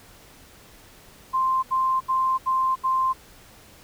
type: tone bursts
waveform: sine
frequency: 1046.5 Hz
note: C6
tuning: in tune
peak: -19 dBFS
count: 5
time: 1.33-3.134 s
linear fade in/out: 20 ms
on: 300 ms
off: 76 ms
effects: pink hiss -50 dBFS RMS until 3.83 s